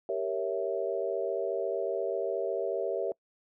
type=chord; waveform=sine; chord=G diminished seventh; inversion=none; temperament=equal; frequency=392 / 466.2 / 554.4 / 659.3 Hz; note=G4 / Bb4 / Db5 / Fb5; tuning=0 / 0 / 0 / 0 cents; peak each=-34 dBFS; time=0.09-3.12 s; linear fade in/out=2 ms; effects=noise-tail reverb RT60 0.1 s tail -25 dB re dry